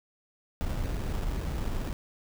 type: noise with sample-and-hold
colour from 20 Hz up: brown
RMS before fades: -31 dBFS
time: 0.61-1.93 s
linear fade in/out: 0 ms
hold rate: 2100 Hz
effects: none